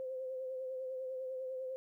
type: tone with vibrato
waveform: sine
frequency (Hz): 519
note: C5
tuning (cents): -14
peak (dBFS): -38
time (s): 0-1.76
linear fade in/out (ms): 0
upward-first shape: sine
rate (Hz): 10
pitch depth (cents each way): 31
effects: 13-bit